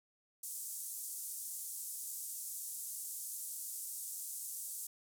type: band-pass noise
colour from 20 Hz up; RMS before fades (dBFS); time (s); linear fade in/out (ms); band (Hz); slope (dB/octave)
pink; -44; 0.43-4.87; 5; 7600 to 14000; 24
effects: none